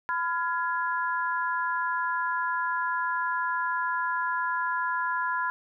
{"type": "chord", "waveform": "sine", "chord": "F diminished", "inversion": "second", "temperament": "just", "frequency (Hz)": [1005.8, 1396.9, 1676.3], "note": ["Cb6", "F6", "Ab6"], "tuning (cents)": [31, 0, 16], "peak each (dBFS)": [-28, -31, -32], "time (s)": [0.09, 5.5], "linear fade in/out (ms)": 0, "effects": []}